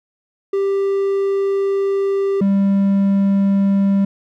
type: tone pair in turn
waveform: triangle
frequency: 393.7 / 197.31 Hz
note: G4 / G3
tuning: +8 / +12 cents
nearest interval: octave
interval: 1196 cents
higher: first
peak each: -13 / -10 dBFS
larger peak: second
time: 0.53-2.41 / 2.41-4.05 s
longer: first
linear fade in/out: 5 ms
effects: none